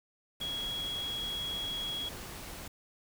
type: tone in noise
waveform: sine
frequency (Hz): 3322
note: G#7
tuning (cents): 0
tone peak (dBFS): -34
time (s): 0.41-2.09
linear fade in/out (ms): 5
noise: pink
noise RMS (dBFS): -44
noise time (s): 0.4-2.68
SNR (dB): +7
effects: none